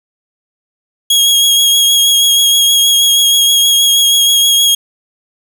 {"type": "tone with vibrato", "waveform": "sawtooth", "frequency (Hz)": 3292, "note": "G#7", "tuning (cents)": -16, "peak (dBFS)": -4, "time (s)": [1.1, 4.75], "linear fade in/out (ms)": 5, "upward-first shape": "sine", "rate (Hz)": 6.3, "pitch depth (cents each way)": 19, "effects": []}